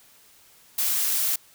blue noise, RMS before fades -24 dBFS, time 0.78-1.36 s, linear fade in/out 5 ms, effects white hiss -55 dBFS RMS until 1.54 s

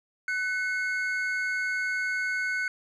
triangle tone pair together, 1500 / 2170 Hz, F#6 / C#7, +23 / -37 cents, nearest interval tritone, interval 640 cents, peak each -26 / -30 dBFS, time 0.28-2.68 s, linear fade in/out 2 ms, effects resampled to 24000 Hz

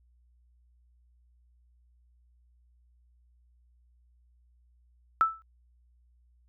sine tone with exponential decay, 1318.5 Hz, E6, in tune, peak -16 dBFS, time 5.21-5.42 s, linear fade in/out 0 ms, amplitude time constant 44 ms, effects added 60 Hz sine -61 dBFS peak until 6.48 s

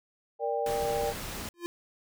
sine chord, G minor, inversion first, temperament equal with one note detuned, 466.2 / 587.3 / 794.5 Hz, Bb4 / D5 / G5, 0 / 0 / +23 cents, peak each -31 / -32 / -32 dBFS, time 0.39-1.14 s, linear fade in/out 50 ms
pink noise, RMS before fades -38 dBFS, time 0.66-1.49 s, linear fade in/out 2 ms
square tone with exponential growth, 346.1 Hz, F4, 16 cents flat, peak -29 dBFS, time 1.54-1.66 s, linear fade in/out 0 ms, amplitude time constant 24 ms
effects none

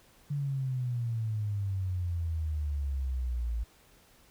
sine exponential sweep, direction down, 145.9 to 55.7 Hz, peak -29 dBFS, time 0.3-3.64 s, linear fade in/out 10 ms, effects pink hiss -61 dBFS RMS until 4.3 s

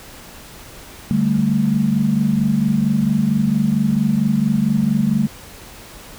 sine chord, D suspended fourth, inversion none, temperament just, 146.83 / 195.78 / 220.2 Hz, D3 / G3 / A3, 0 / -2 / +2 cents, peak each -21 / -18 / -17 dBFS, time 1.11-5.27 s, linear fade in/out 0 ms, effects pink hiss -39 dBFS RMS until 6.18 s

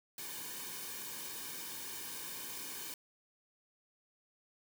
white noise with comb filter, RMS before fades -44 dBFS, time 0.18-2.94 s, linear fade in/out 2 ms, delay 1.5 ms, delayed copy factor -0.75, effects none

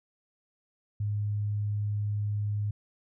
sine tone, 103.83 Hz, G#2, in tune, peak -27 dBFS, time 1-2.71 s, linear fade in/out 5 ms, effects none

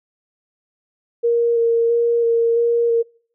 sine tone with vibrato, 466.2 Hz, A#4, in tune, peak -13 dBFS, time 1.23-3.03 s, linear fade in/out 20 ms, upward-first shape square, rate 1.5 Hz, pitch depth 12 cents each way, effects noise-tail reverb RT60 0.5 s tail -24 dB re dry

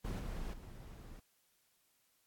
brown noise with level steps, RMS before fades -39 / -42 / -51 dBFS, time 0.04-1.2 s, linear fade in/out 10 ms, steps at 0.19 / 0.53 s, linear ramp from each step 5 ms, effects white hiss -75 dBFS RMS until 2.26 s + AAC 64 kbps

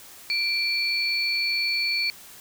sine tone pair together, 2349 / 4434 Hz, D7 / C#8, 0 / 0 cents, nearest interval major seventh, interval 1100 cents, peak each -25 dBFS, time 0.3-2.1 s, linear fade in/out 0 ms, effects white hiss -46 dBFS RMS until 2.4 s

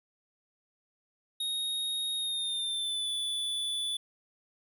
square tone with pitch glide, 3740 to 3469 Hz, A#7 to A7, +5 to -25 cents, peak -31 dBFS, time 1.4-3.97 s, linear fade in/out 5 ms, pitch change -130 cents, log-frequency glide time 2.16-3.09 s, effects none

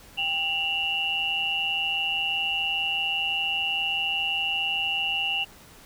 sine tone cluster, 792 / 2733 / 2898 Hz, G5 / F7 / F#7, +18 / -38 / -37 cents, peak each -35 / -27 / -27 dBFS, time 0.17-5.45 s, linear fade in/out 20 ms, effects pink hiss -50 dBFS RMS until 5.85 s

